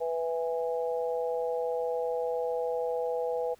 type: harmonic tone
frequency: 164.81 Hz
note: E3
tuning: in tune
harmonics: 3 / 4 / 5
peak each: -29 / -36 / -37 dBFS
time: 0-3.55 s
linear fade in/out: 20 ms
effects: pink hiss -62 dBFS RMS until 3.59 s